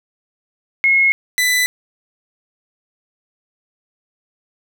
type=tone pair in turn; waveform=sine / sawtooth; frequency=2167 / 1994.9 Hz; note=C#7 / B6; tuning=-40 / +17 cents; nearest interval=minor second; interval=143 cents; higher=first; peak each=-10 dBFS; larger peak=neither; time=0.84-1.12 / 1.38-1.66 s; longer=neither; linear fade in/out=0 ms; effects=none